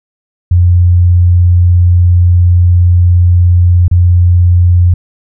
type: tone with dropouts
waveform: sine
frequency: 88.3 Hz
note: F2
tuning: 20 cents sharp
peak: -3 dBFS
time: 0.51-4.94 s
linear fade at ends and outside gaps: 5 ms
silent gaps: 3.881-3.912 s
effects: none